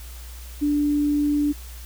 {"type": "tone", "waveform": "sine", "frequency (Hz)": 292.8, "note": "D4", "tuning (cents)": -5, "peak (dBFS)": -18, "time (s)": [0.61, 1.53], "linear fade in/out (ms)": 20, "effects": ["added 60 Hz sine -36 dBFS peak until 1.85 s", "white hiss -45 dBFS RMS until 1.85 s"]}